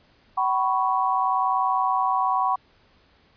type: chord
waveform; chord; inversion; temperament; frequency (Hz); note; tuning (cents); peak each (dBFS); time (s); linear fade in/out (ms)
sine; F# suspended fourth; none; equal with one note detuned; 758.6 / 987.8 / 1108.7; F#5 / B5 / C#6; +43 / 0 / 0; -24; 0.37-2.56; 10
effects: pink hiss -59 dBFS RMS until 3.36 s + resampled to 11025 Hz